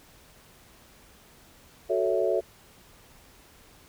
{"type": "chord", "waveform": "sine", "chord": "F# minor seventh", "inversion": "none", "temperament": "equal with one note detuned", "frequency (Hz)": [370, 440, 560.8, 659.3], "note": ["F#4", "A4", "C#5", "E5"], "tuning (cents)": [0, 0, 20, 0], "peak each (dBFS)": -28, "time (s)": [1.89, 2.41], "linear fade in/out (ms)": 20, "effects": ["pink hiss -55 dBFS RMS until 3.88 s"]}